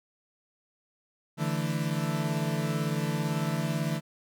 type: chord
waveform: 40% pulse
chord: D suspended second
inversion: none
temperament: equal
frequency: 146.83 / 164.81 / 220 Hz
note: D3 / E3 / A3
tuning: 0 / 0 / 0 cents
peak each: -30 / -30 / -34 dBFS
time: 1.37-4.01 s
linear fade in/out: 50 ms
effects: none